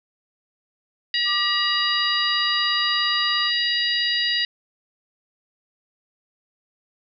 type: harmonic tone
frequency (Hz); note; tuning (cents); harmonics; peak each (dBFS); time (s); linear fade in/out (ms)
957; A#5; +45; 2 / 3 / 4 / 5; -25 / -25 / -25 / -25; 1.14-4.45; 2
type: tone with pitch glide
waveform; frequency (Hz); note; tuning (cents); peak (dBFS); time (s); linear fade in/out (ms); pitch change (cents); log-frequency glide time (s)
sine; 1183 to 1190.5; D6 to D6; +12 to +23; -27; 1.25-3.51; 50; +11; 2.03-3.39
effects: none